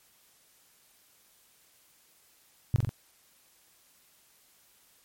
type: tone with echo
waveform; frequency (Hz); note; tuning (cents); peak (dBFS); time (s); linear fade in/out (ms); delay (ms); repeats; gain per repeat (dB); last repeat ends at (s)
sine; 116.6; A#2; +1; -18; 2.74-2.76; 0; 44; 3; -3; 2.892
effects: white hiss -63 dBFS RMS until 5.04 s + MP3 64 kbps